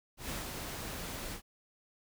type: noise with ADSR envelope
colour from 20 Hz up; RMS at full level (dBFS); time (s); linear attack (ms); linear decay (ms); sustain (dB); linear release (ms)
pink; -38; 0.17-1.42; 130; 150; -3; 89
effects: none